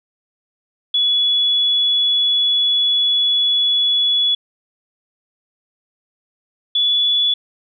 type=tone pair in turn; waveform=sine; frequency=3400 / 3426 Hz; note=G#7 / A7; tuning=+40 / -47 cents; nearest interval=unison; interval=13 cents; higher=second; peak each=-13 dBFS; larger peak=neither; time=0.94-4.35 / 6.75-7.34 s; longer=first; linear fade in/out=5 ms; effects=none